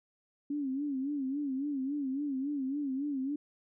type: tone with vibrato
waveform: sine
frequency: 277.2 Hz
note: C#4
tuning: in tune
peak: -31 dBFS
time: 0.5-3.36 s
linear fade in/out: 5 ms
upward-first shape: sine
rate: 3.6 Hz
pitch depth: 110 cents each way
effects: none